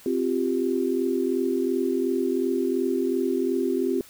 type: chord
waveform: sine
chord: C suspended fourth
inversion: none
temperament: equal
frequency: 261.6 / 349.2 / 392 Hz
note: C4 / F4 / G4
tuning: 0 / 0 / 0 cents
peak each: -26 dBFS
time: 0.06-4.01 s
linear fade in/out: 2 ms
effects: white hiss -50 dBFS RMS until 4.09 s